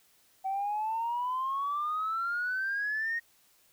sine exponential sweep, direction up, 760 to 1875 Hz, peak -28 dBFS, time 0.44-3.2 s, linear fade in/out 20 ms, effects tanh soft clip ceiling -25 dBFS + white hiss -65 dBFS RMS until 3.72 s

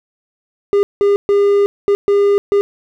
triangle tone bursts at uneven times, 403.8 Hz, G#4, 49 cents flat, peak -7 dBFS, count 6, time 0.73-0.83 / 1.01-1.16 / 1.29-1.66 / 1.88-1.95 / 2.08-2.38 / 2.52-2.61 s, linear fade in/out 0 ms, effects none

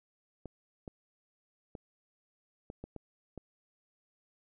clicks, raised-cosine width 2 ms, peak -29 dBFS, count 7, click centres 0.457 / 0.878 / 1.752 / 2.701 / 2.84 / 2.963 / 3.377 s, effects none

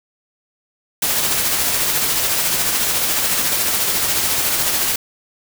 white noise with tremolo, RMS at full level -17 dBFS, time 1.02-4.96 s, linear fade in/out 5 ms, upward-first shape sine, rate 14 Hz, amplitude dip 30%, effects none

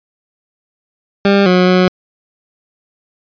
20% pulse tone with pitch steps, 199.2 / 181.7 / 183 Hz, G3 / F#3 / F#3, +28 / -31 / -19 cents, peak -3 dBFS, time 1.25-1.88 s, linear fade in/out 2 ms, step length 210 ms, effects resampled to 11025 Hz

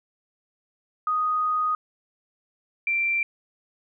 sine tone pair in turn, 1244.5 / 2355 Hz, D#6 / D7, 0 / +4 cents, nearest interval major seventh, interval 1104 cents, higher second, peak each -21 dBFS, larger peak neither, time 1.07-1.75 / 2.87-3.23 s, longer first, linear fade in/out 2 ms, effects none

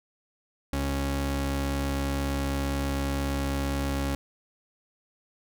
sawtooth tone pair together, 69 / 138 Hz, C#2 / C#3, -7 / -7 cents, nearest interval octave, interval 1200 cents, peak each -24 dBFS, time 0.73-4.15 s, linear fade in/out 0 ms, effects none

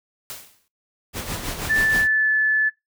white noise with exponential decay, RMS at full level -32 dBFS, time 0.3-0.68 s, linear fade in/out 0 ms, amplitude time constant 82 ms
pink noise with tremolo, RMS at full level -27 dBFS, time 1.13-2.08 s, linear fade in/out 50 ms, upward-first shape sine, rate 6.3 Hz, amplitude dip 55%
sine tone with pitch glide, 1760 to 1734.8 Hz, A6 to A6, 0 to -25 cents, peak -16 dBFS, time 1.69-2.7 s, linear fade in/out 20 ms, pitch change -25 cents, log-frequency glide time 1.81-2.31 s
effects noise-tail reverb RT60 0.2 s tail -21 dB re dry

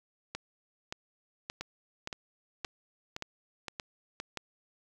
two click trains, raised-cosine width 0.2 ms, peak -19 / -20 dBFS, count 8 / 6, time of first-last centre 0.35-4.373 / 1.61-4.201 s, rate 1.74 / 1.93 Hz, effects 9-bit

